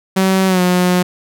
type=tone with pitch glide; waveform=sawtooth; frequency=190 to 179.96 Hz; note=F#3 to F#3; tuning=+46 to -48 cents; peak=-7 dBFS; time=0.16-1.03 s; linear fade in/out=10 ms; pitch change=-94 cents; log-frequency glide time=0.47-0.61 s; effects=none